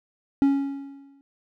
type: tone with exponential decay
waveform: triangle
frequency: 277.2 Hz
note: C#4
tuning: in tune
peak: -12 dBFS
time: 0.42-1.21 s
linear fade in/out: 0 ms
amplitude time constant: 170 ms
effects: none